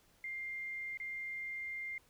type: tone with dropouts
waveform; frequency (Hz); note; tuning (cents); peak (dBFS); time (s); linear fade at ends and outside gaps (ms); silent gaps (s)
sine; 2100; C7; +6; -39; 0.24-1.98; 2; 0.973-1
effects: pink hiss -68 dBFS RMS until 2.09 s